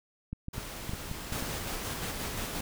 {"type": "clicks", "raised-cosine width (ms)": 5, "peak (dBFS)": -23, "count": 8, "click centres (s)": [0.33, 0.484, 0.581, 0.894, 0.935, 1.114, 1.324, 1.424]}
{"type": "noise", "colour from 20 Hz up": "pink", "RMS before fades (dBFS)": -41, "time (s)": [0.53, 1.5], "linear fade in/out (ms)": 10}
{"type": "noise with tremolo", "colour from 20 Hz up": "pink", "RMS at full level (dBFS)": -35, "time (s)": [1.32, 2.61], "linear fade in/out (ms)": 5, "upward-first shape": "square", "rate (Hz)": 5.7, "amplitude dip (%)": 25}
{"effects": []}